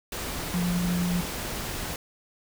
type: tone in noise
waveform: sine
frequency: 176.4 Hz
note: F3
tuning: 18 cents sharp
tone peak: -24 dBFS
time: 0.54-1.21 s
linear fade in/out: 2 ms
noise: pink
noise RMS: -33 dBFS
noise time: 0.12-1.96 s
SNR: +6 dB
effects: none